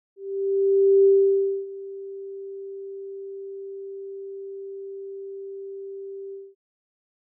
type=tone with ADSR envelope; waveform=sine; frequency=392 Hz; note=G4; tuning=in tune; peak=-12 dBFS; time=0.16-6.55 s; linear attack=890 ms; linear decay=610 ms; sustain=-21 dB; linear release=220 ms; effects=none